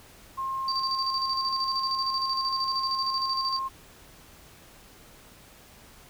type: tone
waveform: sine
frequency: 1066 Hz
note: C6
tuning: 32 cents sharp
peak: -28 dBFS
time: 0.37-3.69 s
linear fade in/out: 20 ms
type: tone with tremolo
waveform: sine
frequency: 4658 Hz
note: D8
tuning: 15 cents flat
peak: -26 dBFS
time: 0.68-3.59 s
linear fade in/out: 2 ms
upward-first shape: square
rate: 13 Hz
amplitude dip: 60%
effects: pink hiss -52 dBFS RMS until 6.09 s